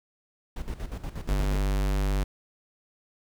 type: noise with tremolo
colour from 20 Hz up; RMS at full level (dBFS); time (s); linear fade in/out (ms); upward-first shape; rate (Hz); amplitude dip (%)
brown; -33; 0.56-1.62; 5; square; 8.4; 70
type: tone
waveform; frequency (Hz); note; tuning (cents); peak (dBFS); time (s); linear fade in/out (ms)
square; 49; G1; 0; -24; 1.28-2.24; 10
effects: none